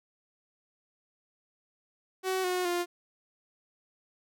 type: tone with pitch steps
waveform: sawtooth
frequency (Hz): 376 / 363.2 / 350.8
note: F#4 / F#4 / F4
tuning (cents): +28 / -32 / +8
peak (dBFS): -24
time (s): 2.23-2.86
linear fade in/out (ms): 50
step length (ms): 210
effects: none